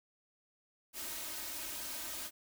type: noise with comb filter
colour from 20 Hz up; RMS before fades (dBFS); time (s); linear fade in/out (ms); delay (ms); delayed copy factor
white; -42; 0.93-2.31; 50; 3.2; +0.8
effects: none